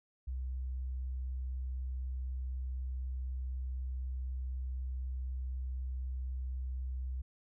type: tone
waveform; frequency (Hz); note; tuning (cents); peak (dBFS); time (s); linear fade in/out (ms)
sine; 64; C2; -38; -35; 0.27-7.22; 10
effects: none